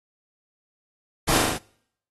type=noise with echo; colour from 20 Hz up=pink; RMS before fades=-22 dBFS; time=1.27-1.39 s; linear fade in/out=20 ms; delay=39 ms; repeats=5; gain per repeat=-2 dB; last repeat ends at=1.585 s; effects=noise-tail reverb RT60 0.7 s tail -25 dB re dry + AAC 32 kbps

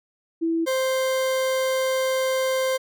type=tone pair in turn; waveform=sine / 40% pulse; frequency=329.6 / 523.2 Hz; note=E4 / C5; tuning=0 / 0 cents; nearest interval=minor sixth; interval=800 cents; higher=second; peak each=-20 dBFS; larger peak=neither; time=0.41-0.66 / 0.66-2.78 s; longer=second; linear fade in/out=20 ms; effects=none

